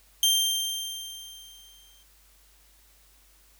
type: tone with exponential decay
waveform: sawtooth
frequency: 3161 Hz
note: G7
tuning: 14 cents sharp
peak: -15 dBFS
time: 0.23-2.03 s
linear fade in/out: 1 ms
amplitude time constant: 390 ms
effects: added 50 Hz sine -60 dBFS peak until 3.59 s + white hiss -60 dBFS RMS until 3.59 s

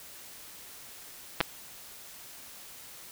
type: clicks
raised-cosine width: 0.3 ms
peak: -8 dBFS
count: 2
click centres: 1.405 / 1.411 s
effects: white hiss -48 dBFS RMS until 3.11 s

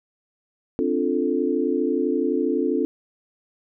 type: chord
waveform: sine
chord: D minor seventh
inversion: third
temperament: equal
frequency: 261.6 / 293.7 / 349.2 / 440 Hz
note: C4 / D4 / F4 / A4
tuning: 0 / 0 / 0 / 0 cents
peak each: -25 dBFS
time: 0.79-2.85 s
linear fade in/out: 0 ms
effects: none

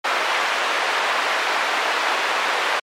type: band-pass noise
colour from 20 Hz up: pink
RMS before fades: -21 dBFS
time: 0.04-2.8 s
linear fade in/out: 10 ms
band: 760 to 2600 Hz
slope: 12 dB/octave
effects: high-pass 300 Hz 12 dB/octave + MP3 64 kbps

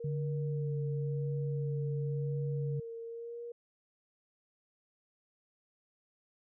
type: tone with vibrato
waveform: sine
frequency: 466.2 Hz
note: A#4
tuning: in tune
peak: -40 dBFS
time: 0-3.52 s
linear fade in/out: 5 ms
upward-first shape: sine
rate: 0.93 Hz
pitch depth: 26 cents each way
type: tone with pitch glide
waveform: sine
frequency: 145.2 to 142.05 Hz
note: D3 to C#3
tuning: -19 to +43 cents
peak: -32 dBFS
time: 0.04-2.8 s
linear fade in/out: 5 ms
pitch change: -38 cents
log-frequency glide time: 0.52-0.84 s
effects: none

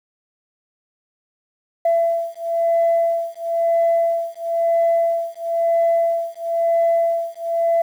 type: beating tone pair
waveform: sine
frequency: 671 / 672 Hz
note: E5 / E5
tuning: +31 / +33 cents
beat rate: 1 Hz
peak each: -18 dBFS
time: 1.85-7.82 s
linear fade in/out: 5 ms
effects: tanh soft clip ceiling -10 dBFS + 8-bit

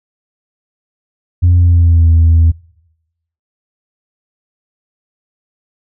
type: tone with pitch glide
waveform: sine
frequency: 88 to 82.11 Hz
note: F2 to E2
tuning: +14 to -6 cents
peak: -3 dBFS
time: 1.42-2.52 s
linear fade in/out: 20 ms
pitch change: -120 cents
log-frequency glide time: 1.57-2.08 s
effects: noise-tail reverb RT60 0.9 s tail -25 dB re dry + tanh soft clip ceiling -3 dBFS

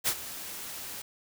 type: noise with ADSR envelope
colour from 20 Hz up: white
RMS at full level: -25 dBFS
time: 0.04-1.02 s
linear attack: 35 ms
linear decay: 66 ms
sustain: -15 dB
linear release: 6 ms
effects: none

